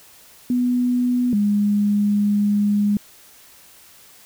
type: tone pair in turn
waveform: sine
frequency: 246.9 / 205.6 Hz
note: B3 / G#3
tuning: 0 / -17 cents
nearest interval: minor third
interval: 317 cents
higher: first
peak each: -16 / -15 dBFS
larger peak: second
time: 0.5-1.33 / 1.33-2.97 s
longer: second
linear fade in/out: 2 ms
effects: white hiss -48 dBFS RMS until 4.25 s